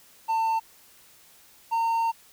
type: tone pair in turn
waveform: triangle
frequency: 897 / 914.3 Hz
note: A5 / A#5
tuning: +33 / -34 cents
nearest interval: unison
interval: 33 cents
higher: second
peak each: -20 dBFS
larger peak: neither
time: 0.28-0.6 / 1.71-2.12 s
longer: second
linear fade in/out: 20 ms
effects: white hiss -55 dBFS RMS until 2.32 s